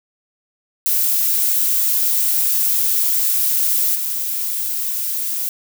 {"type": "noise with level steps", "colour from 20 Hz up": "violet", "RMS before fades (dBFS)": [-17, -22], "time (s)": [0.86, 5.49], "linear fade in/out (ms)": 0, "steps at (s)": 3.95, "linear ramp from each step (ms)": 2, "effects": []}